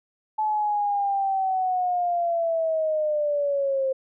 sine linear sweep, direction down, 865 to 526 Hz, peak -21 dBFS, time 0.38-3.93 s, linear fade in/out 10 ms, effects none

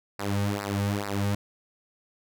sawtooth tone with flanger, 101 Hz, G#2, 48 cents flat, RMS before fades -28 dBFS, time 0.19-1.35 s, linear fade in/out 5 ms, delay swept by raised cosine 0.3 to 3 ms, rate 2.3 Hz, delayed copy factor -0.95, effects none

